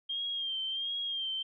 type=tone with vibrato; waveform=sine; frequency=3200 Hz; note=G7; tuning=35 cents sharp; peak=-32 dBFS; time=0.09-1.43 s; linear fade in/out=10 ms; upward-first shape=sine; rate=1.4 Hz; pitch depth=51 cents each way; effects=none